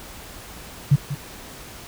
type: tone with echo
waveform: sine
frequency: 142 Hz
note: C#3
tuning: 42 cents sharp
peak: -10 dBFS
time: 0.91-0.96 s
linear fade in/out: 10 ms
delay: 190 ms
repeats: 1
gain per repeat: -13 dB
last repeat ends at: 1.15 s
effects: pink hiss -40 dBFS RMS until 1.87 s